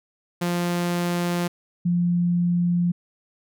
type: tone pair in turn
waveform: sawtooth / sine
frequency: 174.61 / 174.61 Hz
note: F3 / F3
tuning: 0 / 0 cents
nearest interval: unison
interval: 0 cents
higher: neither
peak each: -18 dBFS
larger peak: neither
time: 0.41-1.48 / 1.85-2.92 s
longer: neither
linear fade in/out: 10 ms
effects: none